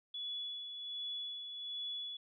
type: tone with tremolo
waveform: sine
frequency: 3412 Hz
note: G#7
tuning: 46 cents sharp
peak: -38 dBFS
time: 0.14-2.17 s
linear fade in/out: 5 ms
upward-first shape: sine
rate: 1.3 Hz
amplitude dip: 45%
effects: none